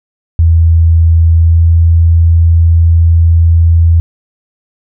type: tone with pitch glide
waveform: sine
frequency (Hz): 82.41 to 83.22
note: E2 to E2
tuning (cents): 0 to +17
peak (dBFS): -3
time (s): 0.39-4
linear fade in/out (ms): 0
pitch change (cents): +17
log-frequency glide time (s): 1.35-1.64
effects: none